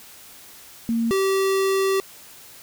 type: tone pair in turn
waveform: sine / square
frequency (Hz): 230 / 386.8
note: A#3 / G4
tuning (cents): -23 / -23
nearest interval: major sixth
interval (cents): 900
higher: second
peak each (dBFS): -19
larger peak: neither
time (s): 0.89-1.11 / 1.11-2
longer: second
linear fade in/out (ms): 0
effects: white hiss -45 dBFS RMS until 2.62 s